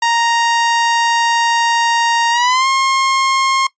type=tone with pitch glide; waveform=sawtooth; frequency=932.3 to 1070.9 Hz; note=A#5 to C6; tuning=0 to +40 cents; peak=-8 dBFS; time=0.02-3.67 s; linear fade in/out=5 ms; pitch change=+240 cents; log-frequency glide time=2.31-2.67 s; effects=noise-tail reverb RT60 0.1 s tail -20 dB re dry + resampled to 16000 Hz